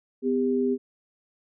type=tone pair together; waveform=sine; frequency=252 / 400 Hz; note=B3 / G4; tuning=+35 / +35 cents; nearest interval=minor sixth; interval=800 cents; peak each=-24 dBFS; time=0.22-0.78 s; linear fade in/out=50 ms; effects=none

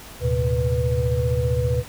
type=tone cluster; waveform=sine; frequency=77.8 / 113.6 / 128.7 / 491.6 Hz; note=D#2 / A#2 / C3 / B4; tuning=0 / -44 / -28 / -8 cents; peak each=-24 dBFS; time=0.2-1.84 s; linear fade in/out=50 ms; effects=pink hiss -41 dBFS RMS until 1.88 s

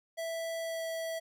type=tone with pitch glide; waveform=square; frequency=659 to 654.4 Hz; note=E5 to E5; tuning=-1 to -13 cents; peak=-35 dBFS; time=0.17-1.2 s; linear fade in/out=20 ms; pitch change=-12 cents; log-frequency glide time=0.6-0.85 s; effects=none

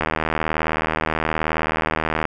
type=click train; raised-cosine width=0.5 ms; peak=-5 dBFS; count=178; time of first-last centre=0.01-2.253 s; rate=78.9 Hz; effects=none

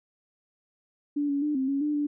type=tone with pitch steps; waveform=sine; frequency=290.1 / 282.1 / 298 / 264.2 / 277.3 / 297.8 / 292.6 Hz; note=D4 / C#4 / D4 / C4 / C#4 / D4 / D4; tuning=-21 / +30 / +25 / +17 / +1 / +24 / -6 cents; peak=-24 dBFS; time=1.16-2.07 s; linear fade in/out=10 ms; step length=130 ms; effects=none

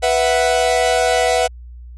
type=chord; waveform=45% pulse; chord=B suspended fourth; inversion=none; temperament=equal; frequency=493.9 / 659.3 / 740 Hz; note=B4 / E5 / F#5; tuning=0 / 0 / 0 cents; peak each=-18 dBFS; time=0.02-1.48 s; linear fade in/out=20 ms; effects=added 60 Hz sine -33 dBFS peak until 1.97 s + resampled to 24000 Hz

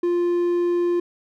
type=tone; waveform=triangle; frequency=349.2 Hz; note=F4; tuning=in tune; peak=-16 dBFS; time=0.03-1 s; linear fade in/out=5 ms; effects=none

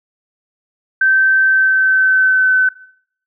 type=tone with pitch glide; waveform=sine; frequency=1550 to 1518.1 Hz; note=G6 to F#6; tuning=-20 to +44 cents; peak=-9 dBFS; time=1.01-2.69 s; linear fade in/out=5 ms; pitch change=-36 cents; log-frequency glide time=1.45-2.55 s; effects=noise-tail reverb RT60 0.6 s tail -19 dB re dry

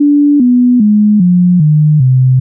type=tone with pitch steps; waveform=sine; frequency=290 / 246.7 / 209.9 / 178.52 / 151.86 / 129.18 Hz; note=D4 / B3 / G#3 / F3 / D#3 / C3; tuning=-22 / -2 / +19 / +38 / -42 / -22 cents; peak=-4 dBFS; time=0-2.4 s; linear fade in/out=10 ms; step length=400 ms; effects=none

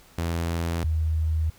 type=tone pair in turn; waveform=sawtooth / sine; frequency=84 / 79.29 Hz; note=E2 / D#2; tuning=+33 / +33 cents; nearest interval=minor second; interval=100 cents; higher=first; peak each=-21 dBFS; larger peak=neither; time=0.18-0.84 / 0.84-1.5 s; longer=neither; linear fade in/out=5 ms; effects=pink hiss -54 dBFS RMS until 1.58 s

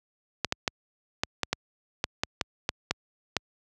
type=clicks; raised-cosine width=0.2 ms; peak=-7 dBFS; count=12; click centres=0.447 / 0.524 / 0.678 / 1.235 / 1.433 / 1.53 / 2.041 / 2.235 / 2.412 / 2.691 / 2.91 / 3.367 s; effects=high-pass 60 Hz 12 dB/octave

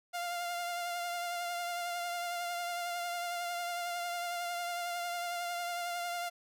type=tone with vibrato; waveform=sawtooth; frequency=698.5 Hz; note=F5; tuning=in tune; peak=-31 dBFS; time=0.13-6.3 s; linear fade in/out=20 ms; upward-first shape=triangle; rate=11 Hz; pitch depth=26 cents each way; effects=none

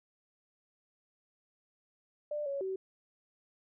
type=tone with pitch steps; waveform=sine; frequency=594 / 557 / 380.5 Hz; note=D5 / C#5 / F#4; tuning=+20 / +8 / +48 cents; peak=-33 dBFS; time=2.31-2.76 s; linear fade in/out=5 ms; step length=150 ms; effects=none

